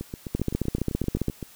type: two click trains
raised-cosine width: 3 ms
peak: -19 / -11 dBFS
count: 12 / 15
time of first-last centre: 0.01-1.428 / 0.35-1.283 s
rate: 7.76 / 15 Hz
effects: white hiss -51 dBFS RMS until 1.55 s